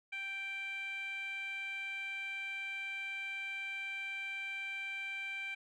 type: tone with band-pass filter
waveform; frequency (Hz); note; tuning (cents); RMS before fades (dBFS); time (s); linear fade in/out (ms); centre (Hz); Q
15% pulse; 784; G5; 0; -41; 0.12-5.55; 10; 2200; 4.9
effects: none